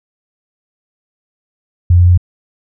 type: tone with pitch steps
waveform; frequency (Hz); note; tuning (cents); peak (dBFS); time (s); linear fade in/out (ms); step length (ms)
sine; 87.8 / 88.46 / 89.13; F2 / F2 / F2; +10 / +23 / +36; -4; 1.9-2.176; 5; 92
effects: none